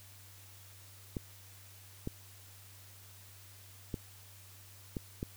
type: clicks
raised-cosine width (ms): 3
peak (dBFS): -23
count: 5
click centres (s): 1.168 / 2.074 / 3.942 / 4.968 / 5.229
effects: added 97 Hz sine -56 dBFS peak until 5.36 s + white hiss -57 dBFS RMS until 5.36 s